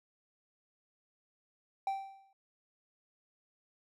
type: tone with exponential decay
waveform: triangle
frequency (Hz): 780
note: G5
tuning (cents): -9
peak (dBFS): -27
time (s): 1.87-2.33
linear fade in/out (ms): 2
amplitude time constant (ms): 100
effects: none